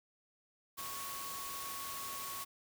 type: tone in noise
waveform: sine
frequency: 1108.7 Hz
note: C#6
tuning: in tune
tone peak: -45 dBFS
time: 0.77-2.45 s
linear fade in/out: 20 ms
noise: white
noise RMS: -44 dBFS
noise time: 0.77-2.45 s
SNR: -4 dB
effects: none